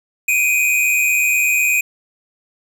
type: tone pair together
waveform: square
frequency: 2349 / 2489 Hz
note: D7 / D#7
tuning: 0 / 0 cents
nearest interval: minor second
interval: 100 cents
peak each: -21 / -15 dBFS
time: 0.28-1.81 s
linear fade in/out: 5 ms
effects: none